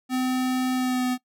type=tone with pitch glide; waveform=square; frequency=255.8 to 251.6 Hz; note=C4 to B3; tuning=-39 to +32 cents; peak=-23 dBFS; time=0.09-1.18 s; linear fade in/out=50 ms; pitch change=-29 cents; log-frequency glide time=0.74-1.05 s; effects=noise-tail reverb RT60 0.1 s tail -19 dB re dry